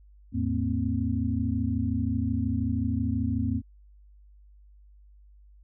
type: tone cluster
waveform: sine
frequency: 81.6 / 107.2 / 228.9 / 262 Hz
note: E2 / A2 / A#3 / C4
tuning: -17 / -45 / -31 / +2 cents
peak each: -30 dBFS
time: 0.32-3.62 s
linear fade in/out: 50 ms
effects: added 50 Hz sine -51 dBFS peak until 5.63 s